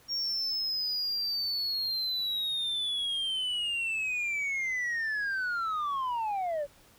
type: linear sweep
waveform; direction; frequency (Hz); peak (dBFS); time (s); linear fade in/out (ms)
sine; down; 5580 to 554.4; -26; 0.08-6.67; 50
effects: tanh soft clip ceiling -28 dBFS + pink hiss -59 dBFS RMS until 6.98 s